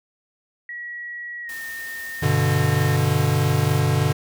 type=tone with pitch glide; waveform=sine; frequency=1920 to 1830.1 Hz; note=B6 to A#6; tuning=-49 to -32 cents; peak=-30 dBFS; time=0.69-2.96 s; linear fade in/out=2 ms; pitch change=-83 cents; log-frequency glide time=1.43-1.53 s
type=noise; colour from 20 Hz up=white; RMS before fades=-40 dBFS; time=1.49-3.8 s; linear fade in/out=2 ms
type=chord; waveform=square; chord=G major; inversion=none; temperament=equal; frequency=98 / 123.47 / 146.83 Hz; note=G2 / B2 / D3; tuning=0 / 0 / 0 cents; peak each=-24 / -23 / -21 dBFS; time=2.22-4.13 s; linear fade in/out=10 ms
effects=none